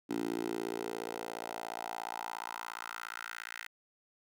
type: tone with high-pass filter sweep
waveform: 10% pulse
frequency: 57.1 Hz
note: A#1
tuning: 35 cents flat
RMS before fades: -40 dBFS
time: 0.09-3.68 s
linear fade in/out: 20 ms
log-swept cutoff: 290 to 1800 Hz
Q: 3.1
effects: none